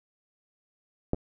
clicks, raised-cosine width 2 ms, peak -11 / -24 dBFS, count 2, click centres 1.134 / 1.145 s, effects none

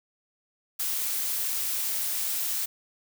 blue noise, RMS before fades -29 dBFS, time 0.79-2.66 s, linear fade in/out 10 ms, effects none

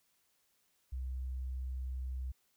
sine tone, 64.3 Hz, C2, 30 cents flat, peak -36 dBFS, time 0.92-2.32 s, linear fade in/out 10 ms, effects white hiss -75 dBFS RMS until 2.56 s

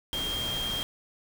sine tone in noise, 3209 Hz, G7, 40 cents sharp, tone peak -30 dBFS, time 0.13-0.83 s, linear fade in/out 0 ms, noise pink, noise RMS -36 dBFS, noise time 0.13-0.83 s, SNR +3 dB, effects none

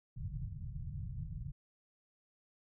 white low-pass noise, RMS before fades -42 dBFS, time 0.16-1.52 s, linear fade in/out 10 ms, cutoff 150 Hz, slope 48 dB/octave, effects none

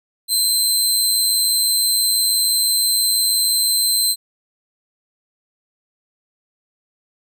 20% pulse tone, 4103 Hz, C8, 35 cents flat, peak -9 dBFS, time 0.28-4.16 s, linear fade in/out 50 ms, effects none

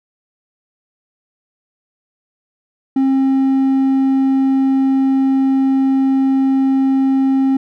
sine tone with hard clipping, 267.8 Hz, C4, 40 cents sharp, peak -12 dBFS, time 2.96-7.57 s, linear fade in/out 5 ms, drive 3 dB, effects none

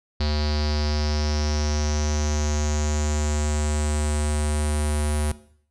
square tone with low-pass filter sweep, 74.9 Hz, D2, 35 cents sharp, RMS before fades -23 dBFS, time 0.2-5.32 s, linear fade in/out 5 ms, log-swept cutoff 4500 to 10000 Hz, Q 6.8, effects noise-tail reverb RT60 0.6 s tail -17 dB re dry

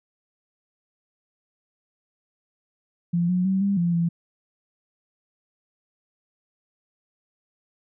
sine tone with pitch steps, 172.3 / 181.2 / 191 / 199 / 172.3 / 169.2 Hz, F3 / F#3 / G3 / G3 / F3 / E3, -23 / -36 / -45 / +26 / -23 / +45 cents, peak -19 dBFS, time 3.13-4.09 s, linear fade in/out 10 ms, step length 160 ms, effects none

